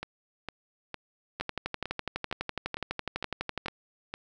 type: two click trains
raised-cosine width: 0.3 ms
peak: -15 / -19 dBFS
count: 28 / 10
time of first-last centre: 1.41-3.66 / 0.03-4.14 s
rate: 12 / 2.19 Hz
effects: none